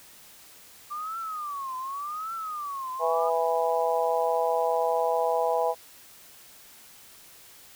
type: tone with vibrato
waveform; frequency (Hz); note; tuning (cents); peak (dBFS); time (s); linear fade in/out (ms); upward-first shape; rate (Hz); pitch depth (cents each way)
sine; 1174.7; D6; 0; -31; 0.9-3.3; 20; triangle; 0.87; 250
type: harmonic tone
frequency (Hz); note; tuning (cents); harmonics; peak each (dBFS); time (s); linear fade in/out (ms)
164.81; E3; 0; 3 / 4 / 5 / 6; -27 / -27 / -28 / -31; 2.99-5.75; 50
effects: white hiss -51 dBFS RMS until 7.75 s